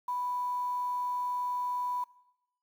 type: tone with quantisation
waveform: sine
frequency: 987.8 Hz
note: B5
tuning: in tune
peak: -30 dBFS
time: 0.08-2.04 s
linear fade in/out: 5 ms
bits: 9
effects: noise-tail reverb RT60 0.9 s tail -21 dB re dry